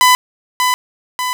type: tone with echo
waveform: sawtooth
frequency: 1002 Hz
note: B5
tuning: 25 cents sharp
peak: -3 dBFS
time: 0.01-0.15 s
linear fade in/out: 0 ms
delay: 590 ms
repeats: 2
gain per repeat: -5 dB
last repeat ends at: 1.33 s
effects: none